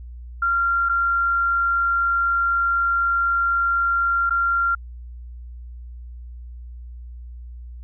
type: tone with dropouts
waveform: sine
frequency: 1382 Hz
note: F6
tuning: 19 cents flat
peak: -17 dBFS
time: 0.42-4.75 s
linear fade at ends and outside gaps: 5 ms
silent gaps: 0.889-0.894 / 4.296-4.306 s
effects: added 60 Hz sine -34 dBFS peak until 7.83 s